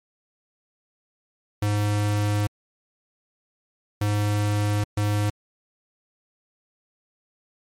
square tone bursts at uneven times, 103.83 Hz, G#2, in tune, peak -21 dBFS, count 3, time 1.62-2.47 / 4.01-4.84 / 4.97-5.3 s, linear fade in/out 5 ms, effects MP3 64 kbps

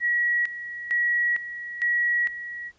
sine tone with tremolo, 1918 Hz, A#6, 49 cents sharp, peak -20 dBFS, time 0-2.72 s, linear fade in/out 50 ms, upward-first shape square, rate 1.1 Hz, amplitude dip 75%, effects pink hiss -63 dBFS RMS until 2.78 s + resampled to 16000 Hz

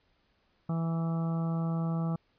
harmonic tone, 164.81 Hz, E3, in tune, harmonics 1 / 2 / 3 / 4 / 5 / 6 / 7 / 8, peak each -28 / -43 / -45 / -44 / -45 / -56 / -46 / -49 dBFS, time 0.69-2.16 s, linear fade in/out 5 ms, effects pink hiss -71 dBFS RMS until 2.38 s + resampled to 11025 Hz

